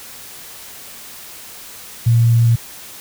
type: tone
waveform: sine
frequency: 116.54 Hz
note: A#2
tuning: in tune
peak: -9 dBFS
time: 2.06-2.56 s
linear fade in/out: 10 ms
effects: white hiss -36 dBFS RMS until 3 s